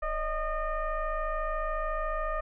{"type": "tone with frequency modulation", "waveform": "sine", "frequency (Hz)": 627, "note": "D#5", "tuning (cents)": 13, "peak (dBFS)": -28, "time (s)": [0.02, 2.41], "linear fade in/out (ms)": 10, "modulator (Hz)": 600, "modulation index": 1.5, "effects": []}